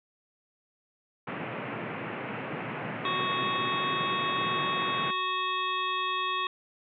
pink band-pass noise, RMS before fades -36 dBFS, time 1.27-5.11 s, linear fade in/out 5 ms, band 120 to 2700 Hz, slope 48 dB/octave
harmonic tone, 370 Hz, F#4, in tune, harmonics 1 / 3 / 5 / 7 / 9 / 10, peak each -41 / -29 / -38 / -36 / -37 / -39 dBFS, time 3.05-6.47 s, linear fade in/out 2 ms
effects none

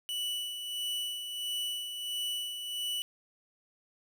45% pulse tone with tremolo, 2960 Hz, F#7, in tune, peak -31 dBFS, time 0.09-3.02 s, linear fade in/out 0 ms, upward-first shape sine, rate 1.5 Hz, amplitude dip 50%, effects none

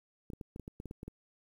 clicks, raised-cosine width 3 ms, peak -30 dBFS, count 11, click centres 0.302 / 0.334 / 0.412 / 0.561 / 0.597 / 0.679 / 0.801 / 0.857 / 0.911 / 1.031 / 1.08 s, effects 10-bit

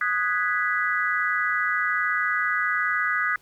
sine chord, G# minor seventh, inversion second, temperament equal, 1244.5 / 1480 / 1661.2 / 1975.5 Hz, D#6 / F#6 / G#6 / B6, 0 / 0 / 0 / 0 cents, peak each -27 dBFS, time 0.01-3.36 s, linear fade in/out 2 ms, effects pink hiss -59 dBFS RMS until 3.41 s

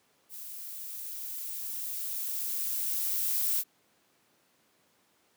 violet noise with level ramp, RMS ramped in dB -43 to -28 dBFS, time 0.29-3.64 s, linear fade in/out 50 ms, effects pink hiss -68 dBFS RMS until 5.36 s + high-pass 200 Hz 12 dB/octave

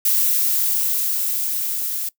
violet noise with level ramp, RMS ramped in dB -17 to -25 dBFS, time 0.05-2.09 s, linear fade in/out 5 ms, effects noise-tail reverb RT60 0.1 s tail -21 dB re dry

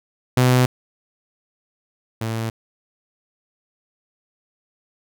sawtooth tone pair in turn, 126.3 / 112.76 Hz, B2 / A2, +39 / +43 cents, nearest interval major second, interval 196 cents, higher first, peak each -9 / -19 dBFS, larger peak first, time 0.37-0.66 / 2.21-2.5 s, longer neither, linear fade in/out 5 ms, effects none

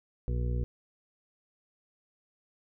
harmonic tone, 60 Hz, B1, 49 cents flat, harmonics 1 / 2 / 3 / 4 / 6 / 7 / 8, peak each -29 / -33 / -44 / -44 / -46 / -50 / -45 dBFS, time 0.28-0.64 s, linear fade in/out 0 ms, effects none

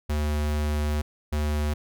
square tone pair in turn, 74.8 / 74.8 Hz, D2 / D2, +32 / +32 cents, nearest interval unison, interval 0 cents, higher neither, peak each -24 dBFS, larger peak neither, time 0.09-1.02 / 1.32-1.74 s, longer first, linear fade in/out 10 ms, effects none

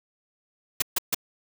white noise bursts, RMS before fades -23 dBFS, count 3, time 0.8-1.146 s, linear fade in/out 5 ms, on 22 ms, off 140 ms, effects none

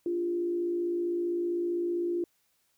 sine tone with frequency modulation, 346.7 Hz, F4, 13 cents flat, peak -27 dBFS, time 0.06-2.24 s, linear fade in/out 2 ms, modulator 55.5 Hz, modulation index 0.38, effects white hiss -72 dBFS RMS until 2.77 s

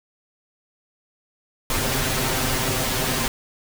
pink noise with comb filter, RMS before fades -23 dBFS, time 1.7-3.28 s, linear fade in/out 2 ms, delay 7.7 ms, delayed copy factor +1, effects none

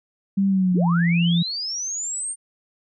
sine tone with pitch glide, 196 to 170.63 Hz, G3 to F3, 0 to -40 cents, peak -16 dBFS, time 0.37-1.43 s, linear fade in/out 10 ms, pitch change -240 cents, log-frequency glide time 0.48-0.89 s
sine linear sweep, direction up, 51 to 8870 Hz, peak -25 dBFS, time 0.71-2.36 s, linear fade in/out 50 ms
effects none

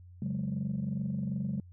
sine chord, C# suspended fourth, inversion none, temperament equal, 138.59 / 185 / 207.7 Hz, C#3 / F#3 / G#3, 0 / 0 / 0 cents, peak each -34 dBFS, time 0.22-1.6 s, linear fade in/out 2 ms, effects tanh soft clip ceiling -25 dBFS + added 89 Hz sine -49 dBFS peak until 1.72 s

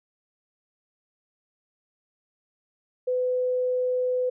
sine tone, 503 Hz, B4, 32 cents sharp, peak -22 dBFS, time 3.07-4.3 s, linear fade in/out 10 ms, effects none

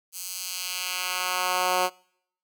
10% pulse tone with high-pass filter sweep, 182.4 Hz, F#3, 24 cents flat, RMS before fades -28 dBFS, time 0.12-1.9 s, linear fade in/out 50 ms, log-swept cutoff 7700 to 530 Hz, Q 0.88, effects noise-tail reverb RT60 0.7 s tail -26 dB re dry

